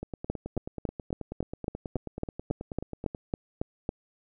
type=two click trains; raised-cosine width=2 ms; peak=-22 / -15 dBFS; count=30 / 14; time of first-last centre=0.03-3.148 / 0.3-3.891 s; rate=9.3 / 3.62 Hz; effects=none